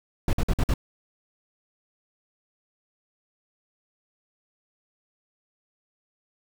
brown noise bursts, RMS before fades -21 dBFS, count 5, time 0.28-0.739 s, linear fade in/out 2 ms, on 51 ms, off 51 ms, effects none

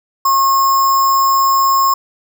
sine tone with sample-and-hold, 1084 Hz, C#6, 39 cents flat, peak -9 dBFS, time 0.25-1.94 s, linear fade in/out 5 ms, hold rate 6300 Hz, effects none

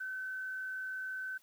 sine tone with frequency modulation, 1525 Hz, G6, 48 cents flat, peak -37 dBFS, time 0-1.38 s, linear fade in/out 10 ms, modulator 46 Hz, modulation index 0.3, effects white hiss -67 dBFS RMS until 1.42 s + high-pass 150 Hz 12 dB/octave

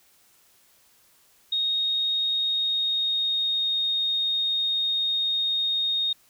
sine tone with pitch glide, 3729 to 3708 Hz, A#7 to A#7, 0 to -10 cents, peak -22 dBFS, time 1.52-6.13 s, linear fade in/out 5 ms, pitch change -10 cents, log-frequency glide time 2.35-3.81 s, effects white hiss -60 dBFS RMS until 6.29 s

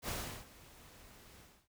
pink noise with ADSR envelope, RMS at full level -38 dBFS, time 0.02-1.68 s, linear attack 65 ms, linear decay 360 ms, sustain -20 dB, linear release 290 ms, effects noise-tail reverb RT60 0.1 s tail -20 dB re dry

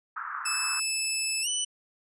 white band-pass noise, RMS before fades -36 dBFS, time 0.16-0.8 s, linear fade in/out 5 ms, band 1100 to 1500 Hz, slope 48 dB/octave
10% pulse tone with pitch glide, 2622 to 2977 Hz, E7 to F#7, -10 to +10 cents, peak -18 dBFS, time 0.45-1.65 s, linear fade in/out 10 ms, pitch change +220 cents, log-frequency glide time 1.42-1.48 s
effects resampled to 24000 Hz

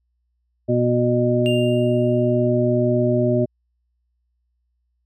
harmonic tone, 121.9 Hz, B2, 22 cents flat, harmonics 1 / 2 / 3 / 5, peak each -21 / -21 / -21 / -21 dBFS, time 0.68-3.46 s, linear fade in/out 20 ms
triangle tone with exponential decay, 2794 Hz, F7, in tune, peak -22 dBFS, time 1.46-2.48 s, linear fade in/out 0 ms, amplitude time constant 220 ms
effects added 60 Hz sine -67 dBFS peak until 5.05 s

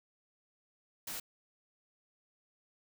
white noise, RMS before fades -41 dBFS, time 1.07-1.2 s, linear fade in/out 5 ms, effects none

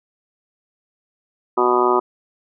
harmonic tone, 123.47 Hz, B2, in tune, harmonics 2 / 3 / 4 / 5 / 6 / 7 / 8 / 9 / 10, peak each -29 / -17 / -29 / -26 / -25 / -25 / -20 / -26 / -21 dBFS, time 1.57-2 s, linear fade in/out 10 ms, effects none

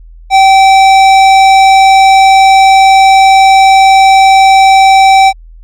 triangle tone with hard clipping, 773 Hz, G5, 24 cents flat, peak -3 dBFS, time 0.3-5.33 s, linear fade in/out 50 ms, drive 18 dB, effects added 41 Hz sine -30 dBFS peak until 5.63 s

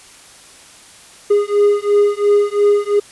triangle beating tone pair, 409.1 / 412 Hz, G#4 / G#4, -26 / -14 cents, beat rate 2.9 Hz, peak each -12 dBFS, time 1.3-3 s, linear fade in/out 10 ms, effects white hiss -42 dBFS RMS until 3.11 s + resampled to 24000 Hz

